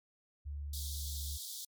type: tone with pitch glide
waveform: sine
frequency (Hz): 72.2 to 71.62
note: D2 to D2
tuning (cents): -29 to -43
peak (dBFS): -38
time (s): 0.45-1.38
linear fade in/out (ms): 20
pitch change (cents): -14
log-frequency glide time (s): 0.67-1.15
type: high-pass noise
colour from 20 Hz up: pink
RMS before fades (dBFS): -44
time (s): 0.73-1.65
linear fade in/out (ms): 5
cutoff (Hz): 3400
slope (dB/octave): 96
effects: MP3 96 kbps